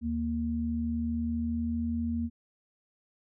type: tone pair together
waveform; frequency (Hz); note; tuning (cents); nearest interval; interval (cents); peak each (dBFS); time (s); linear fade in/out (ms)
sine; 77.78 / 233.1; D#2 / A#3; 0 / 0; octave + perfect fifth; 1900; -34 / -29; 0.01-2.3; 50
effects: none